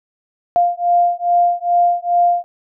sine beating tone pair, 698.5 / 700.9 Hz, F5 / F5, 0 / +6 cents, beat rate 2.4 Hz, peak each -15 / -15 dBFS, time 0.56-2.44 s, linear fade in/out 0 ms, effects none

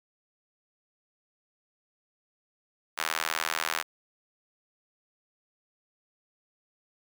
sawtooth tone with high-pass filter, 80.1 Hz, E2, 49 cents flat, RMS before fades -31 dBFS, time 2.97-3.83 s, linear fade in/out 20 ms, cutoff 1300 Hz, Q 1.1, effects none

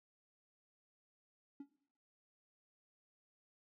triangle tone with exponential decay, 281 Hz, C#4, 24 cents sharp, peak -40 dBFS, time 1.6-1.69 s, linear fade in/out 5 ms, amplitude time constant 18 ms, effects noise-tail reverb RT60 0.7 s tail -21 dB re dry + tanh soft clip ceiling -39 dBFS

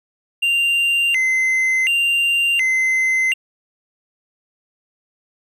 triangle tone with vibrato, 2394 Hz, D7, 33 cents sharp, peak -13 dBFS, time 0.42-3.34 s, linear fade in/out 10 ms, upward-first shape square, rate 0.69 Hz, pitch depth 260 cents each way, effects none

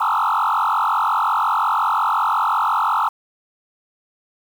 sine tone with frequency modulation, 1092 Hz, C#6, 26 cents flat, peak -14 dBFS, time 0-3.09 s, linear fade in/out 10 ms, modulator 45.6 Hz, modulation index 5.8, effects tanh soft clip ceiling -13 dBFS + 7-bit

